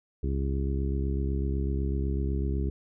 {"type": "harmonic tone", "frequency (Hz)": 68, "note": "C#2", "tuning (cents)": -33, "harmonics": [1, 2, 3, 4, 5, 6], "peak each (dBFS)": [-27, -34, -37, -39, -38, -39], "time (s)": [0.23, 2.7], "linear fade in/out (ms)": 5, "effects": []}